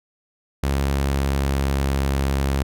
sawtooth tone with pitch glide, 69 to 68.37 Hz, C#2 to C#2, -7 to -23 cents, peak -15 dBFS, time 0.63-2.63 s, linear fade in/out 5 ms, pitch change -16 cents, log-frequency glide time 0.87-2.07 s, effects none

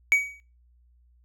triangle tone with exponential decay, 2262 Hz, C#7, 34 cents sharp, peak -12 dBFS, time 0.12-0.4 s, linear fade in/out 0 ms, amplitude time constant 60 ms, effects noise-tail reverb RT60 0.3 s tail -18 dB re dry + added 60 Hz sine -57 dBFS peak until 1.24 s

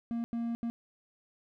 triangle tone bursts at uneven times, 233.1 Hz, A#3, in tune, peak -29 dBFS, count 3, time 0.11-0.24 / 0.33-0.55 / 0.63-0.7 s, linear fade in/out 0 ms, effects none

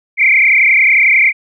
sine tone with frequency modulation, 2217 Hz, C#7, in tune, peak -6 dBFS, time 0.17-1.33 s, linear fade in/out 50 ms, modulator 31.1 Hz, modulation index 5.1, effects none

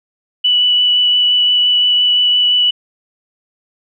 sine tone with vibrato, 2960 Hz, F#7, in tune, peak -9 dBFS, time 0.44-2.71 s, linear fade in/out 10 ms, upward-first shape triangle, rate 5.8 Hz, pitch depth 11 cents each way, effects none

